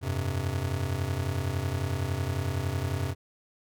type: chord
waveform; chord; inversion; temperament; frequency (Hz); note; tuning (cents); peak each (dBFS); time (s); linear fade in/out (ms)
square; F suspended second; none; just; 87.31 / 98.22 / 130.96; F2 / G2 / C3; 0 / +4 / +2; -33; 0.01-3.15; 50
effects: none